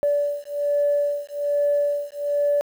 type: beating tone pair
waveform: sine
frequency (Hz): 578 / 579.2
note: D5 / D5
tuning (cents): -28 / -24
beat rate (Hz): 1.2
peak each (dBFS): -22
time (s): 0.03-2.61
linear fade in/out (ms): 0
effects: tanh soft clip ceiling -12 dBFS + 8-bit